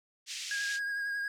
white band-pass noise, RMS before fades -40 dBFS, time 0.26-0.8 s, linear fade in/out 50 ms, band 2200 to 6700 Hz, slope 24 dB/octave
triangle tone with vibrato, 1637 Hz, G#6, 25 cents flat, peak -30 dBFS, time 0.51-1.28 s, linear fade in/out 2 ms, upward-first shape triangle, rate 11 Hz, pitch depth 28 cents each way
effects none

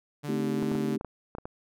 sawtooth tone with vibrato, 145.5 Hz, D3, 16 cents flat, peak -30 dBFS, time 0.23-0.97 s, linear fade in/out 20 ms, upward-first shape sine, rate 2.7 Hz, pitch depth 18 cents each way
sine chord, A half-diminished seventh, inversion none, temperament equal, 220 / 261.6 / 311.1 / 392 Hz, A3 / C4 / Eb4 / G4, 0 / 0 / 0 / 0 cents, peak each -30 / -34 / -34 / -33 dBFS, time 0.28-0.98 s, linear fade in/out 10 ms
clicks, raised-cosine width 1 ms, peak -23 dBFS, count 8, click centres 0.627 / 0.717 / 0.753 / 1.011 / 1.047 / 1.351 / 1.384 / 1.455 s
effects none

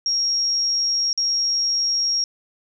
sine tone with dropouts, 5588 Hz, F8, in tune, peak -18 dBFS, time 0.06-2.24 s, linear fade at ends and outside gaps 1 ms, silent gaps 1.13-1.176 s, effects none

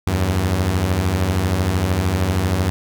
sawtooth beating tone pair, 81 / 94 Hz, E2 / F#2, -30 / +28 cents, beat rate 13 Hz, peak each -18 / -14 dBFS, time 0.07-2.7 s, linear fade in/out 0 ms, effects none

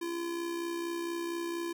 square tone with amplitude modulation, 340.5 Hz, F4, 44 cents flat, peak -32 dBFS, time 0.01-1.73 s, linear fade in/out 10 ms, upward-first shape sine, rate 64.3 Hz, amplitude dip 45%, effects none

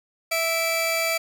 sawtooth tone pair together, 658 / 2323 Hz, E5 / D7, -3 / -20 cents, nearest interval octave + minor seventh, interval 2183 cents, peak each -21 dBFS, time 0.31-1.18 s, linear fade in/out 10 ms, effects none

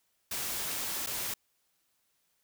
white noise with dropouts, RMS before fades -35 dBFS, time 0.31-1.34 s, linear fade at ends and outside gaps 5 ms, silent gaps 1.063-1.07 s, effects white hiss -75 dBFS RMS until 2.43 s

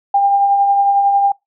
sine tone with tremolo, 799 Hz, G5, 33 cents sharp, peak -8 dBFS, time 0.14-1.32 s, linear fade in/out 5 ms, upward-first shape triangle, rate 11 Hz, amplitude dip 40%, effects noise-tail reverb RT60 0.2 s tail -26 dB re dry

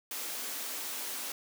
white high-pass noise, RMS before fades -38 dBFS, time 0.11-1.32 s, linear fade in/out 2 ms, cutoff 220 Hz, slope 48 dB/octave, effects none

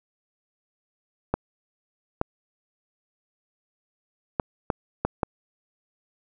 clicks, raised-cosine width 1 ms, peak -8 dBFS, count 6, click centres 1.34 / 2.214 / 4.398 / 4.702 / 5.05 / 5.232 s, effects none

